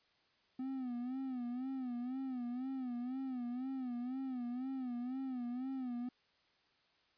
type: tone with vibrato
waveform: triangle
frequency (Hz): 253.3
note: B3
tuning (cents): +44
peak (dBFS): -36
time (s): 0.59-6.09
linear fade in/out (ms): 5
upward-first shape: sine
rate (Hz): 2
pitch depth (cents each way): 96
effects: white hiss -73 dBFS RMS until 7.17 s + resampled to 11025 Hz